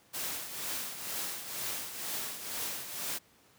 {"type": "noise with tremolo", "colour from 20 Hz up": "white", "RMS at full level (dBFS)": -35, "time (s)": [0.13, 3.19], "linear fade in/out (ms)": 20, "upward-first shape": "triangle", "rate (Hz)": 2.1, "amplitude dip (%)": 65, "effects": ["pink hiss -63 dBFS RMS until 3.58 s", "high-pass 100 Hz 12 dB/octave"]}